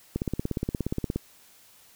click train, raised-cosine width 3 ms, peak -14 dBFS, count 18, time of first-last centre 0.16-1.16 s, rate 17 Hz, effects white hiss -56 dBFS RMS until 1.95 s

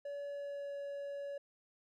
triangle tone with pitch glide, 570 to 565.1 Hz, C#5 to C#5, +48 to +33 cents, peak -38 dBFS, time 0.05-1.38 s, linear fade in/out 5 ms, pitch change -15 cents, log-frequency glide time 0.27-0.75 s, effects none

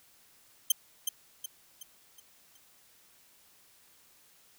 10% pulse tone with echo, 3136 Hz, G7, in tune, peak -12 dBFS, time 0.7-0.72 s, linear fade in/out 5 ms, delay 370 ms, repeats 5, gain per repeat -7 dB, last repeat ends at 2.57 s, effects white hiss -62 dBFS RMS until 4.58 s

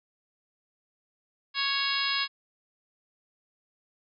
harmonic tone with a mistuned harmonic, 554.4 Hz, C#5, in tune, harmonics 2 / 3 / 4 / 5 / 6 / 7 / 8 / 9, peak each -34 / -34 / -34 / -34 / -34 / -34 / -34 / -34 dBFS, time 1.54-2.28 s, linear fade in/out 50 ms, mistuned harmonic 8, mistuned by -59 cents, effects none

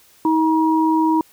sine tone pair together, 318.4 / 954 Hz, D#4 / A#5, +40 / +40 cents, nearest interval octave + perfect fifth, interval 1900 cents, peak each -15 / -18 dBFS, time 0.25-1.21 s, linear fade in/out 2 ms, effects white hiss -52 dBFS RMS until 1.32 s

